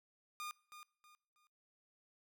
sawtooth tone with echo, 1216 Hz, D#6, 40 cents flat, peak -39 dBFS, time 0.4-0.51 s, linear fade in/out 0 ms, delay 320 ms, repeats 3, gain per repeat -10 dB, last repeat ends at 1.47 s, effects noise-tail reverb RT60 0.6 s tail -23 dB re dry

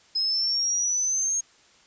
sine exponential sweep, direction up, 5090 to 6530 Hz, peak -22 dBFS, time 0.15-1.41 s, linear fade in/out 10 ms, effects white hiss -57 dBFS RMS until 1.86 s + resampled to 16000 Hz

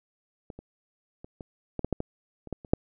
clicks, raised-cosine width 2 ms, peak -26 / -29 / -29 / -26 / -17 / -14 / -12 / -17 / -29 / -18 / -30 / -6 dBFS, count 12, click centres 0.502 / 0.59 / 1.245 / 1.408 / 1.793 / 1.846 / 1.927 / 2.004 / 2.473 / 2.527 / 2.648 / 2.735 s, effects none

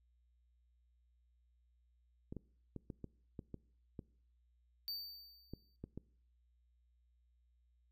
clicks, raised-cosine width 3 ms, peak -32 dBFS, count 11, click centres 2.325 / 2.367 / 2.763 / 2.902 / 3.043 / 3.392 / 3.543 / 3.992 / 5.536 / 5.84 / 5.976 s
square tone with exponential decay, 4602 Hz, D8, 36 cents flat, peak -39 dBFS, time 4.88-5.76 s, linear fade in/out 0 ms, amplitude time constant 190 ms
effects noise-tail reverb RT60 0.6 s tail -23 dB re dry + added 60 Hz sine -70 dBFS peak until 7.91 s

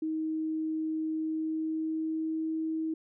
sine tone with pitch glide, 315.6 to 319.1 Hz, D#4 to D#4, +25 to +44 cents, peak -29 dBFS, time 0.02-2.94 s, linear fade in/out 5 ms, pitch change +19 cents, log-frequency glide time 1.12-2.54 s, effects none

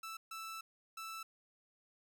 sawtooth tone bursts at uneven times, 1321 Hz, E6, 3 cents sharp, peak -40 dBFS, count 3, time 0.03-0.17 / 0.31-0.61 / 0.97-1.23 s, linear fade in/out 5 ms, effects none

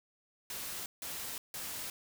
white noise bursts, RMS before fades -41 dBFS, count 3, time 0.5-1.9 s, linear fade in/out 2 ms, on 360 ms, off 160 ms, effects none

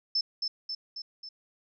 sine tone with echo, 5274 Hz, E8, in tune, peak -24 dBFS, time 0.15-0.21 s, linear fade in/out 5 ms, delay 270 ms, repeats 4, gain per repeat -4 dB, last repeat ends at 1.29 s, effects none

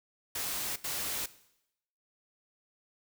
white noise bursts at uneven times, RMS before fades -35 dBFS, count 2, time 0.35-0.76 / 0.84-1.26 s, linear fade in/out 5 ms, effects noise-tail reverb RT60 0.8 s tail -17 dB re dry

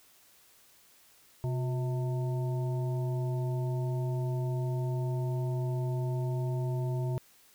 harmonic tone with a mistuned harmonic, 128.6 Hz, C3, 30 cents flat, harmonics 1 / 3 / 5 / 7, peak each -29 / -39 / -43 / -46 dBFS, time 1.44-7.18 s, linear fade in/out 0 ms, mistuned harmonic 3, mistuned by -110 cents, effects white hiss -61 dBFS RMS until 7.54 s

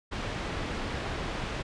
pink low-pass noise, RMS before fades -34 dBFS, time 0.11-1.63 s, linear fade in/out 20 ms, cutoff 3400 Hz, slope 12 dB/octave, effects resampled to 22050 Hz

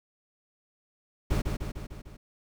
brown noise with echo, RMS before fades -26 dBFS, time 1.3-1.42 s, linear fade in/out 10 ms, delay 150 ms, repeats 5, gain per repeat -4 dB, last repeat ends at 2.17 s, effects none

